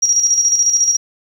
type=tone with tremolo; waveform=sine; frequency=5690 Hz; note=F8; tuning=31 cents sharp; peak=-9 dBFS; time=0.02-0.97 s; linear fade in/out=10 ms; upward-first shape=square; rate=14 Hz; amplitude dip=50%; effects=7-bit